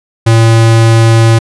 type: tone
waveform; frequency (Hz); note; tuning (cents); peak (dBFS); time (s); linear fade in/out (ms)
square; 113.8; A#2; -41; -4; 0.26-1.39; 10
effects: resampled to 24000 Hz